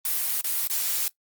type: noise with dropouts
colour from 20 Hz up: blue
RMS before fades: -26 dBFS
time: 0.05-1.08 s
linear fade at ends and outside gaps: 1 ms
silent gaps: 0.411-0.443 / 0.673-0.699 s
effects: noise-tail reverb RT60 0.1 s tail -19 dB re dry + Opus 32 kbps